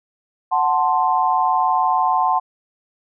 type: chord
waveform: sine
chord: F# diminished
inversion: none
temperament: equal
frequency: 740 / 880 / 1046.5 Hz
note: F#5 / A5 / C6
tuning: 0 / 0 / 0 cents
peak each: -19 dBFS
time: 0.51-2.4 s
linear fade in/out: 20 ms
effects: none